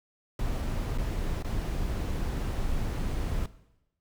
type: noise with dropouts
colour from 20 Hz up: brown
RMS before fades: -30 dBFS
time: 0.39-3.46 s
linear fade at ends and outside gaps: 2 ms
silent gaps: 0.977-0.983 / 1.425-1.445 s
effects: noise-tail reverb RT60 0.9 s tail -17 dB re dry